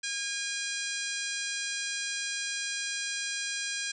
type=harmonic tone with a mistuned harmonic; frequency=813 Hz; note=G#5; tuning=37 cents flat; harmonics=2 / 3 / 4 / 5 / 6 / 7 / 8 / 9 / 10; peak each=-37 / -39 / -41 / -40 / -41 / -41 / -44 / -42 / -42 dBFS; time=0.03-3.92 s; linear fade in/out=10 ms; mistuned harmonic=8; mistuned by=-47 cents; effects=none